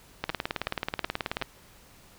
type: two click trains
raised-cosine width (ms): 0.3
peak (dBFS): -12 / -15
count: 23 / 4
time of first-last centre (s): 0.24-1.423 / 0.3-1.415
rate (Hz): 18.6 / 2.69
effects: pink hiss -55 dBFS RMS until 2.18 s